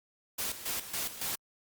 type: noise with tremolo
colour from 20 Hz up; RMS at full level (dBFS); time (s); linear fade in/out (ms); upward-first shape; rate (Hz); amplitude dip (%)
white; -34; 0.38-1.36; 10; square; 3.6; 70
effects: Opus 48 kbps